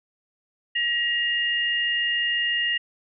sine tone pair together, 1903 / 2829 Hz, A#6 / F7, +35 / +22 cents, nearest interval perfect fifth, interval 687 cents, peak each -24 dBFS, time 0.75-2.78 s, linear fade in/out 10 ms, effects none

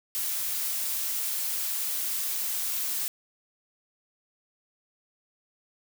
blue noise, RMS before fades -30 dBFS, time 0.15-3.08 s, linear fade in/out 0 ms, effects none

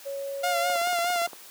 sine tone, 554.4 Hz, C#5, in tune, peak -30 dBFS, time 0.05-0.78 s, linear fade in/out 20 ms
sawtooth tone with vibrato, 698.5 Hz, F5, in tune, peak -20 dBFS, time 0.43-1.27 s, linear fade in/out 10 ms, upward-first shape sine, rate 4.8 Hz, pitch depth 44 cents each way
click train, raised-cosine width 1 ms, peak -26 dBFS, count 12, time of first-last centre 0.7-1.332 s, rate 17.4 Hz
effects white hiss -47 dBFS RMS until 1.5 s + high-pass 300 Hz 12 dB/octave

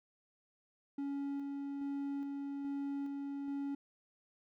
triangle tone with tremolo, 280.2 Hz, C#4, 19 cents sharp, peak -34 dBFS, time 0.98-3.75 s, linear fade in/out 5 ms, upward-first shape square, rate 1.2 Hz, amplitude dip 25%, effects none

